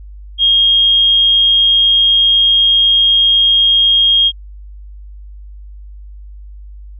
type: tone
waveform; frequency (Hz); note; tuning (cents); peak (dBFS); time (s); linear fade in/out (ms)
sine; 3246; G#7; -40; -7; 0.38-4.32; 50
effects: added 50 Hz sine -30 dBFS peak until 6.99 s